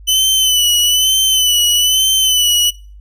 sawtooth tone with vibrato, 3007 Hz, F#7, 27 cents sharp, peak -7 dBFS, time 0.07-2.71 s, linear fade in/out 20 ms, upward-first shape sine, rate 1.1 Hz, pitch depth 51 cents each way, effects noise-tail reverb RT60 0.4 s tail -24 dB re dry + added 50 Hz sine -34 dBFS peak until 3 s

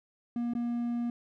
triangle tone with dropouts, 237.9 Hz, A#3, 35 cents sharp, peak -27 dBFS, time 0.36-1.1 s, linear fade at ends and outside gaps 2 ms, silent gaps 0.536-0.551 s, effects none

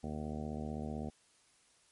harmonic tone, 75.8 Hz, D#2, 45 cents flat, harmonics 1 / 2 / 3 / 4 / 5 / 6 / 7 / 8 / 9 / 10, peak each -44 / -44 / -41 / -50 / -50 / -50 / -53 / -52 / -52 / -51 dBFS, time 0.03-1.1 s, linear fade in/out 10 ms, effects white hiss -68 dBFS RMS until 1.91 s + MP3 48 kbps

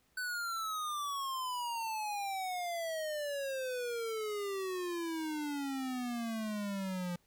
square exponential sweep, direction down, 1515 to 174 Hz, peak -36 dBFS, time 0.17-7.16 s, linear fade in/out 5 ms, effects pink hiss -72 dBFS RMS until 7.26 s

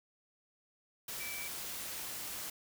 sine tone in noise, 2316 Hz, D7, 25 cents flat, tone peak -43 dBFS, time 1.2-1.48 s, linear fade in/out 5 ms, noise white, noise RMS -42 dBFS, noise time 1.08-2.5 s, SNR -4 dB, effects none

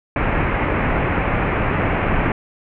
pink low-pass noise, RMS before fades -19 dBFS, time 0.16-2.32 s, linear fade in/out 2 ms, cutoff 2500 Hz, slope 48 dB/octave, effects none

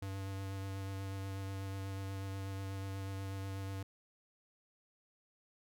square tone with vibrato, 97.1 Hz, G2, 16 cents flat, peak -40 dBFS, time 0.02-3.83 s, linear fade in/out 5 ms, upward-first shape sine, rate 8.2 Hz, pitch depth 15 cents each way, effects none

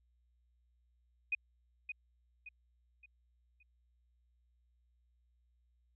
sine tone with echo, 2489 Hz, D#7, in tune, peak -30 dBFS, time 1.32-1.35 s, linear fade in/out 5 ms, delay 570 ms, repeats 4, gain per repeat -8 dB, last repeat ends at 3.63 s, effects added 60 Hz sine -70 dBFS peak until 5.95 s

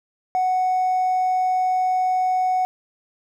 triangle tone with hard clipping, 741 Hz, F#5, 2 cents sharp, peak -17 dBFS, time 0.35-2.65 s, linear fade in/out 0 ms, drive 2 dB, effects none

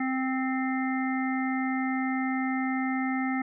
harmonic tone with a mistuned harmonic, 261.6 Hz, C4, in tune, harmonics 1 / 3 / 5 / 7 / 8, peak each -27 / -34 / -38 / -38 / -36 dBFS, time 0-3.42 s, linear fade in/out 5 ms, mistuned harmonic 7, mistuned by -15 cents, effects none

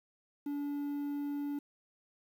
triangle tone with quantisation, 287.6 Hz, D4, 36 cents flat, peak -32 dBFS, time 0.46-1.59 s, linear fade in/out 5 ms, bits 10, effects none

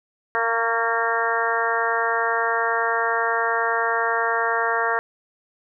harmonic tone with a mistuned harmonic, 230 Hz, A#3, 23 cents flat, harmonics 2 / 3 / 4 / 5 / 6 / 7 / 8, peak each -27 / -27 / -27 / -27 / -27 / -27 / -27 dBFS, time 0.35-4.99 s, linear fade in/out 0 ms, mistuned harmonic 5, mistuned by -27 cents, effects none

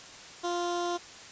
15% pulse tone with notch filter, 349.2 Hz, F4, in tune, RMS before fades -31 dBFS, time 0.43-0.98 s, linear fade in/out 20 ms, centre 2000 Hz, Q 0.89, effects white hiss -47 dBFS RMS until 1.31 s + resampled to 16000 Hz

